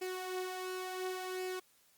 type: tone with flanger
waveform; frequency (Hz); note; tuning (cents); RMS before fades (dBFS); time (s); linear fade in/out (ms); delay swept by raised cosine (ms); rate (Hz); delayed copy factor
sawtooth; 370; F#4; 0; -40; 0.01-1.6; 10; 0.4 to 4.7; 0.7; +0.5
effects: white hiss -68 dBFS RMS until 1.97 s + Opus 48 kbps